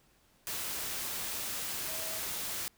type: tone in noise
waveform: sine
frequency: 642 Hz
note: E5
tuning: 46 cents flat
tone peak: -46 dBFS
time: 1.88-2.19 s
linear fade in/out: 0 ms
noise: white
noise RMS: -37 dBFS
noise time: 0.47-2.68 s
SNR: -12 dB
effects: pink hiss -67 dBFS RMS until 2.77 s